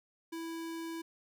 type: tone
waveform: square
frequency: 329.6 Hz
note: E4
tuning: in tune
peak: -39 dBFS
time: 0.32-1.02 s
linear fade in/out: 10 ms
effects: none